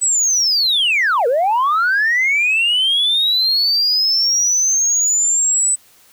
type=linear two-way sweep; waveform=sine; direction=down then up; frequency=8040 to 454.5 to 8040 Hz; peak=-11 dBFS; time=0.01-5.76 s; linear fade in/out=20 ms; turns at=1.27 s; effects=tanh soft clip ceiling -10 dBFS + white hiss -50 dBFS RMS until 6.12 s